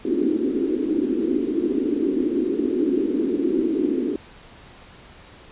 pink band-pass noise, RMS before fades -22 dBFS, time 0.05-4.16 s, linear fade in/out 2 ms, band 260 to 380 Hz, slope 48 dB/octave, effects pink hiss -46 dBFS RMS until 5.51 s + resampled to 8000 Hz

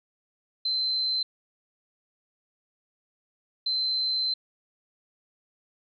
sine tone bursts at uneven times, 4084 Hz, C8, 43 cents flat, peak -24 dBFS, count 2, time 0.65-1.23 / 3.66-4.34 s, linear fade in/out 5 ms, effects none

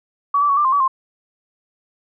sine tone with pitch steps, 1135 / 1163 / 1117 / 1184 / 1051 / 1142 / 1056 Hz, C#6 / D6 / C#6 / D6 / C6 / D6 / C6, +41 / -17 / +13 / +14 / +7 / -49 / +16 cents, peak -13 dBFS, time 0.34-0.879 s, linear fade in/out 5 ms, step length 77 ms, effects none

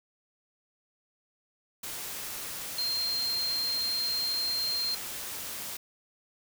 sine tone in noise, 4186 Hz, C8, in tune, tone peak -28 dBFS, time 2.78-4.95 s, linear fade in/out 5 ms, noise white, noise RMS -38 dBFS, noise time 1.83-5.77 s, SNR +7 dB, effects none

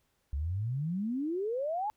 sine exponential sweep, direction up, 66.3 to 874 Hz, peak -30 dBFS, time 0.33-1.9 s, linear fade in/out 0 ms, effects pink hiss -75 dBFS RMS until 1.96 s

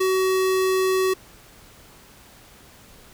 square tone, 376.6 Hz, F#4, 31 cents sharp, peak -19 dBFS, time 0-1.14 s, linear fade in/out 10 ms, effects pink hiss -49 dBFS RMS until 3.13 s

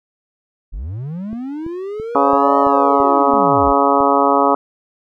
triangle linear two-way sweep, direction up then down, 35 to 619 to 35 Hz, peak -21 dBFS, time 0.72-3.73 s, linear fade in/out 20 ms, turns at 2.59 s
click train, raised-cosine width 3 ms, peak -19 dBFS, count 9, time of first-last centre 1.33-4.006 s, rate 2.99 Hz
harmonic tone, 140 Hz, C#3, 18 cents sharp, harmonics 2 / 3 / 4 / 5 / 6 / 7 / 8 / 9, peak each -19 / -19 / -19 / -19 / -19 / -19 / -19 / -19 dBFS, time 2.15-4.55 s, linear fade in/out 2 ms
effects none

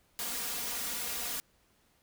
white noise with comb filter, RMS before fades -36 dBFS, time 0.19-1.4 s, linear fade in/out 0 ms, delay 4.2 ms, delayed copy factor +0.75, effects pink hiss -69 dBFS RMS until 2.02 s

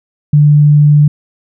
sine tone, 147.8 Hz, D3, 11 cents sharp, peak -3 dBFS, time 0.33-1.08 s, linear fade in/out 5 ms, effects none

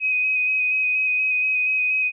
sine tone with vibrato, 2517 Hz, D#7, 19 cents sharp, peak -18 dBFS, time 0-2.12 s, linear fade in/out 50 ms, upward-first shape square, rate 4.2 Hz, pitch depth 13 cents each way, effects none

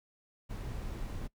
brown noise, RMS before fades -39 dBFS, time 0.49-1.28 s, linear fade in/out 20 ms
sine tone with exponential growth, 123.47 Hz, B2, in tune, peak -36 dBFS, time 0.59-0.71 s, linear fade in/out 5 ms, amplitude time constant 26 ms
effects noise-tail reverb RT60 0.1 s tail -21 dB re dry

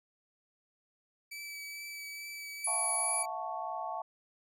sawtooth tone with vibrato, 2300 Hz, D7, 37 cents flat, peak -38 dBFS, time 1.31-3.26 s, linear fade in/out 10 ms, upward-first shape triangle, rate 2.3 Hz, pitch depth 14 cents each way
sine tone, 10120 Hz, D#9, 28 cents sharp, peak -30 dBFS, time 2.64-3.23 s, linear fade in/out 5 ms
sine chord, F# minor seventh, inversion third, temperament equal with one note detuned, 659.3 / 722.3 / 880 / 1108.7 Hz, E5 / F#5 / A5 / C#6, 0 / -42 / 0 / 0 cents, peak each -42 / -40 / -39 / -42 dBFS, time 2.67-4.02 s, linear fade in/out 5 ms
effects none

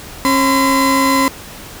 35% pulse tone pair together, 270.7 / 1016 Hz, C#4 / B5, -41 / +49 cents, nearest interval octave + major seventh, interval 2290 cents, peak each -12 dBFS, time 0.25-1.28 s, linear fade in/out 0 ms, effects pink hiss -33 dBFS RMS until 1.8 s

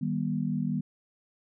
sine chord, Eb augmented, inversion none, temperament equal with one note detuned, 155.56 / 196 / 241.2 Hz, Eb3 / G3 / B3, 0 / 0 / -41 cents, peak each -31 dBFS, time 0.01-0.81 s, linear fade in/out 10 ms, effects none

